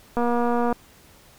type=click train; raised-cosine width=1 ms; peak=-11 dBFS; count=134; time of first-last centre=0.17-0.726 s; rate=239 Hz; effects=pink hiss -52 dBFS RMS until 1.38 s